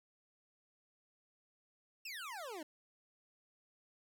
25% pulse exponential sweep, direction down, 2791 to 287.5 Hz, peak -40 dBFS, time 2.05-2.63 s, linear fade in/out 5 ms, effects none

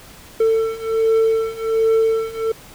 triangle beating tone pair, 446.5 / 447.8 Hz, A4 / A4, +25 / +30 cents, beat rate 1.3 Hz, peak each -17 / -15 dBFS, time 0.4-2.52 s, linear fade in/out 5 ms, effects pink hiss -42 dBFS RMS until 2.74 s

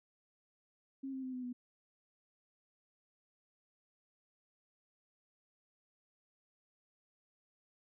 sine tone with pitch steps, 270 / 264 / 258.1 / 252.4 / 246.7 Hz, C#4 / C4 / C4 / B3 / B3, -45 / +16 / -23 / +38 / -2 cents, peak -39 dBFS, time 1.03-1.53 s, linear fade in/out 10 ms, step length 100 ms, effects none

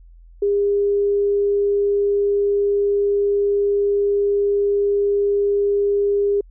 sine tone, 404.7 Hz, G#4, 45 cents flat, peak -15 dBFS, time 0.42-6.41 s, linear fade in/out 5 ms, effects added 42 Hz sine -42 dBFS peak until 6.5 s

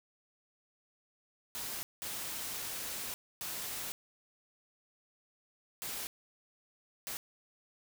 white noise bursts at uneven times, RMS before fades -40 dBFS, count 5, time 1.55-1.83 / 2.02-3.14 / 3.41-3.92 / 5.82-6.07 / 7.07-7.17 s, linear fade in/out 0 ms, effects none

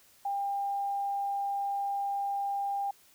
sine tone, 799 Hz, G5, 33 cents sharp, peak -29 dBFS, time 0.25-2.91 s, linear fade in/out 5 ms, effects white hiss -61 dBFS RMS until 3.14 s

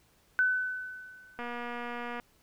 sine tone with exponential decay, 1507 Hz, F#6, 31 cents sharp, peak -21 dBFS, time 0.39-1.54 s, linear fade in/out 0 ms, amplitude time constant 250 ms
click train, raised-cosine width 0.5 ms, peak -24 dBFS, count 195, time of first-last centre 1.39-2.198 s, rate 240 Hz
effects pink hiss -66 dBFS RMS until 2.42 s

